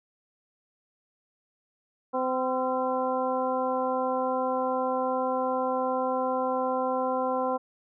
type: harmonic tone with a mistuned harmonic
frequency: 257.3 Hz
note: C4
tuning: 29 cents flat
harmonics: 1 / 2 / 3 / 4 / 5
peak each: -33 / -28 / -31 / -31 / -39 dBFS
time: 2.13-7.58 s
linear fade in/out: 20 ms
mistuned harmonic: 5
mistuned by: +85 cents
effects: none